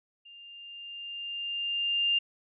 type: tone with level ramp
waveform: sine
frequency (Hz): 2800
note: F7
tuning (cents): +4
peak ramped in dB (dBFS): -48 to -22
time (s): 0.25-2.19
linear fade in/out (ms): 10
effects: none